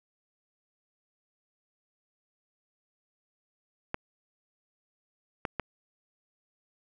clicks, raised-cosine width 0.5 ms, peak -15 dBFS, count 3, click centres 3.944 / 5.452 / 5.597 s, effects none

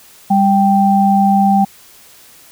sine tone pair together, 198.91 / 784 Hz, G3 / G5, +26 / 0 cents, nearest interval 2 octaves, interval 2374 cents, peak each -11 dBFS, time 0.3-1.65 s, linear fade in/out 10 ms, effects white hiss -43 dBFS RMS until 2.51 s

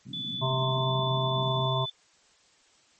pink band-pass noise, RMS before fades -41 dBFS, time 0.05-1.67 s, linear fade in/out 20 ms, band 120 to 280 Hz, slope 48 dB/octave
sine tone with pitch glide, 3472 to 3496 Hz, A7 to A7, -24 to -12 cents, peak -32 dBFS, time 0.13-1.9 s, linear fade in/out 5 ms, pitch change +12 cents, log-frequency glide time 0.67-0.81 s
harmonic tone, 130.81 Hz, C3, in tune, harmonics 1 / 3 / 5 / 7 / 8, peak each -27 / -36 / -32 / -34 / -32 dBFS, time 0.41-1.86 s, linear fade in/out 20 ms
effects white hiss -62 dBFS RMS until 2.99 s + MP3 32 kbps

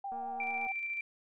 sine tone with vibrato, 779 Hz, G5, 11 cents flat, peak -36 dBFS, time 0.04-0.72 s, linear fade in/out 5 ms, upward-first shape triangle, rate 9 Hz, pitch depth 52 cents each way
click train, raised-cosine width 1 ms, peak -38 dBFS, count 129, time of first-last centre 0.12-0.667 s, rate 234 Hz
sine tone with tremolo, 2349 Hz, D7, in tune, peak -33 dBFS, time 0.4-1.01 s, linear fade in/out 2 ms, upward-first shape square, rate 14 Hz, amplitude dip 30%
effects none

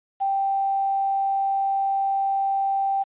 sine tone with quantisation, 784 Hz, G5, in tune, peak -20 dBFS, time 0.2-3.04 s, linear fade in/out 20 ms, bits 8, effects resampled to 8000 Hz

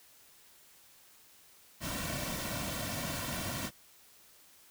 pink noise with comb filter, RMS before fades -37 dBFS, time 1.8-3.71 s, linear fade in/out 50 ms, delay 2.4 ms, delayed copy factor -0.7, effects white hiss -60 dBFS RMS until 4.7 s

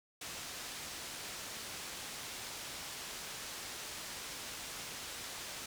white low-pass noise, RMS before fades -45 dBFS, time 0.21-5.66 s, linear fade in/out 5 ms, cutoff 7400 Hz, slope 12 dB/octave, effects none

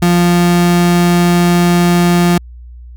35% pulse tone, 174.61 Hz, F3, in tune, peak -6 dBFS, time 0.02-2.38 s, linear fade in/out 5 ms, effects added 60 Hz sine -30 dBFS peak until 2.96 s

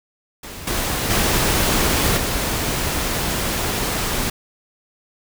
pink noise with level steps, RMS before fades -34 / -22 / -18 / -22 dBFS, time 0.43-4.3 s, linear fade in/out 5 ms, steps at 0.67 / 1.1 / 2.17 s, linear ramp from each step 5 ms, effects none

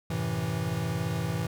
square chord, F# half-diminished seventh, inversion none, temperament equal, 92.5 / 110 / 130.81 / 164.81 Hz, F#2 / A2 / C3 / E3, 0 / 0 / 0 / 0 cents, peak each -38 / -34 / -36 / -32 dBFS, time 0.1-1.47 s, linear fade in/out 5 ms, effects none

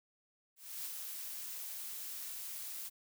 blue noise with ADSR envelope, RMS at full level -41 dBFS, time 0.56-2.9 s, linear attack 290 ms, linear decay 23 ms, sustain -3 dB, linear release 27 ms, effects none

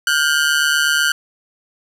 sawtooth ring-modulated tone, 1497 Hz, F#6, 20 cents sharp, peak -7 dBFS, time 0.07-1.12 s, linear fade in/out 2 ms, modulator 74 Hz, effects low-pass 12000 Hz 12 dB/octave + 8-bit

